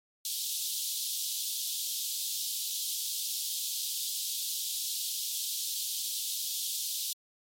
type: high-pass noise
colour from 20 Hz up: pink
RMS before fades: -34 dBFS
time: 0.25-7.13 s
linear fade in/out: 2 ms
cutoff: 3300 Hz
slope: 48 dB/octave
effects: MP3 64 kbps